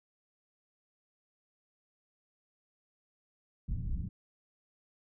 pink low-pass noise, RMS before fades -35 dBFS, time 3.68-4.09 s, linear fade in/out 5 ms, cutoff 170 Hz, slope 24 dB/octave, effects none

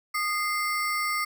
square ring-modulated tone, 1661.2 Hz, G#6, in tune, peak -23 dBFS, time 0.14-1.25 s, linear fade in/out 10 ms, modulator 430 Hz, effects none

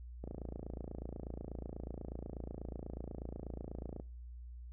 click train, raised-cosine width 2 ms, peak -30 dBFS, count 107, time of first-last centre 0.24-3.999 s, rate 28.2 Hz, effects noise-tail reverb RT60 0.4 s tail -23 dB re dry + added 60 Hz sine -46 dBFS peak until 4.72 s

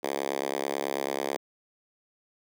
5% pulse tone with high-pass filter, 69.2 Hz, C#2, 2 cents flat, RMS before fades -31 dBFS, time 0.03-1.37 s, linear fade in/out 10 ms, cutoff 390 Hz, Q 1.3, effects none

